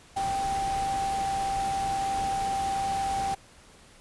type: tone in noise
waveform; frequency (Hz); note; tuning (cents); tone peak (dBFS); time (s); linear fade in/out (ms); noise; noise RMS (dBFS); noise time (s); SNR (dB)
sine; 784; G5; 0; -26; 0.16-3.35; 10; pink; -37; 0.16-3.35; +8
effects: pink hiss -54 dBFS RMS until 4 s + resampled to 24000 Hz